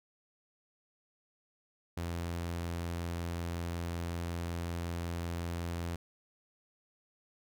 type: tone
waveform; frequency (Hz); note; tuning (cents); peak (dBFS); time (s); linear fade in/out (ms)
sawtooth; 85.4; F2; -38; -31; 1.97-5.96; 5
effects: none